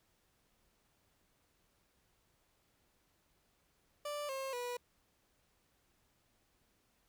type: tone with pitch steps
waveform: 30% pulse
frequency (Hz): 587.3 / 535.5 / 488.2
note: D5 / C5 / B4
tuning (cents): 0 / +40 / -20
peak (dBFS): -36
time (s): 4.05-4.77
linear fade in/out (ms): 5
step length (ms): 240
effects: pink hiss -75 dBFS RMS until 7.08 s